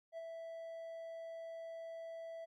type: tone with ADSR envelope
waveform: triangle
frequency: 659.3 Hz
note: E5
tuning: in tune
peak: -40 dBFS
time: 0.12-2.46 s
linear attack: 54 ms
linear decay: 31 ms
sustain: -3 dB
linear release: 22 ms
effects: none